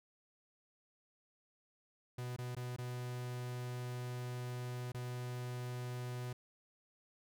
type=tone with dropouts; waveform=45% pulse; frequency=123.9 Hz; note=B2; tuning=6 cents sharp; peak=-40 dBFS; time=2.18-6.33 s; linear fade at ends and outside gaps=5 ms; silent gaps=2.364-2.385 / 2.551-2.566 / 2.764-2.784 / 4.92-4.944 s; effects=none